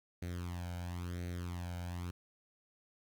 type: tone with flanger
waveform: sawtooth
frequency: 88 Hz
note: F2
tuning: 14 cents sharp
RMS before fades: -41 dBFS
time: 0.22-2.11 s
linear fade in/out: 5 ms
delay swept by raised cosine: 0.48 to 1.33 ms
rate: 0.97 Hz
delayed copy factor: +0.75
effects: 11-bit